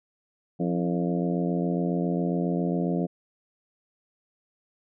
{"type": "harmonic tone with a mistuned harmonic", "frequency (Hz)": 87.31, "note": "F2", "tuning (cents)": 0, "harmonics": [2, 3, 4, 5, 6, 7, 8], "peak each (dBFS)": [-26, -30, -32, -34, -36, -37, -38], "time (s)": [0.59, 3.07], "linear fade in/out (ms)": 20, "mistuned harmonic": 4, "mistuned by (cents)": -64, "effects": []}